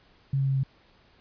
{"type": "tone with pitch steps", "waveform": "sine", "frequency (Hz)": [136.8, 135.93, 135.07, 134.22], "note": ["C#3", "C#3", "C#3", "C3"], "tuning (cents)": [-23, -34, -45, 45], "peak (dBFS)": -22, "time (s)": [0.33, 0.634], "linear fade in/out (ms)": 5, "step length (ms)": 76, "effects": ["pink hiss -60 dBFS RMS until 1.2 s", "resampled to 11025 Hz"]}